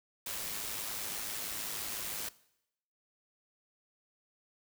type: noise with amplitude modulation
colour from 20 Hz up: white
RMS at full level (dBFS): -37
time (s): 0.26-2.29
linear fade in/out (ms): 5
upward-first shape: sine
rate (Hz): 106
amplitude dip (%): 40
effects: noise-tail reverb RT60 0.8 s tail -20 dB re dry